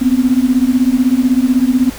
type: beating tone pair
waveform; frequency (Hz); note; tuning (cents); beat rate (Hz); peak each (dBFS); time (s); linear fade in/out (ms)
sine; 246.9 / 262.9; B3 / C4; 0 / +8; 16; -12; 0.01-1.9; 10
effects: pink hiss -31 dBFS RMS until 1.98 s